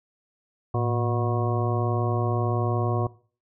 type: harmonic tone with a mistuned harmonic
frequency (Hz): 121.2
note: B2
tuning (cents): -32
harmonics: 1 / 2 / 3 / 4 / 5 / 6 / 8 / 9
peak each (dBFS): -24 / -35 / -30 / -35 / -35 / -32 / -38 / -34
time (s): 0.74-3.07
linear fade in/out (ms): 5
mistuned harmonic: 1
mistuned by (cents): -140
effects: noise-tail reverb RT60 0.4 s tail -19 dB re dry